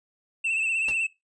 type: tone with vibrato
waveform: triangle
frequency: 2654 Hz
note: E7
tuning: 11 cents sharp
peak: -22 dBFS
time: 0.44-1.07 s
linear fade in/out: 10 ms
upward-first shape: triangle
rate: 16 Hz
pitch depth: 63 cents each way
type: noise with exponential decay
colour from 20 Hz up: pink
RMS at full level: -32 dBFS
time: 0.88-0.98 s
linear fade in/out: 5 ms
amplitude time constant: 20 ms
effects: noise-tail reverb RT60 0.2 s tail -19 dB re dry + resampled to 22050 Hz